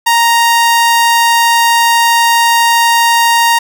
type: tone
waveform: sawtooth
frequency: 932.3 Hz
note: A#5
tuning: in tune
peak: -3 dBFS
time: 0.06-3.59 s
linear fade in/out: 10 ms
effects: none